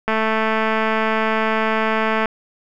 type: click train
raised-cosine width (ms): 0.5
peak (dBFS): -5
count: 480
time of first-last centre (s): 0.08-2.257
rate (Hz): 220
effects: none